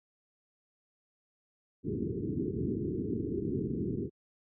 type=low-pass noise; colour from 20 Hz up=white; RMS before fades=-33 dBFS; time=1.83-4.1 s; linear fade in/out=50 ms; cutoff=420 Hz; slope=96 dB/octave; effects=high-pass 80 Hz 12 dB/octave